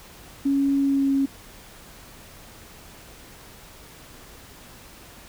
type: tone with pitch glide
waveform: sine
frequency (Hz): 277.2 to 273.5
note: C#4 to C#4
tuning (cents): 0 to -23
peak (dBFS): -18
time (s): 0.45-1.26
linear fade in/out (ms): 10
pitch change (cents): -23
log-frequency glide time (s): 0.8-1.14
effects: pink hiss -46 dBFS RMS until 5.28 s